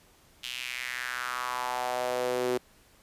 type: tone with high-pass filter sweep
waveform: sawtooth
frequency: 124.9 Hz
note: B2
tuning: 20 cents sharp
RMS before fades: -32 dBFS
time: 0.43-2.58 s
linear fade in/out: 10 ms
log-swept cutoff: 3100 to 360 Hz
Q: 3.5
effects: pink hiss -60 dBFS RMS until 3.02 s + resampled to 32000 Hz